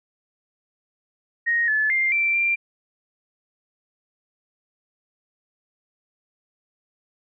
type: tone with pitch steps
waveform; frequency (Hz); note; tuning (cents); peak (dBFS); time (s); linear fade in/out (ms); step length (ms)
sine; 1870 / 1729 / 2104 / 2346 / 2372; A#6 / A6 / C7 / D7 / D7; +5 / -31 / +9 / -2 / +17; -18; 1.46-2.56; 20; 220
effects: none